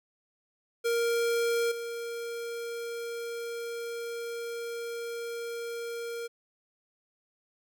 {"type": "tone with level steps", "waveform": "square", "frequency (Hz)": 467.4, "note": "A#4", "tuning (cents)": 5, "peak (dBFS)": [-26, -35], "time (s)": [0.84, 6.28], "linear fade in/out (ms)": 20, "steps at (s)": 1.71, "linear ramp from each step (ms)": 10, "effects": []}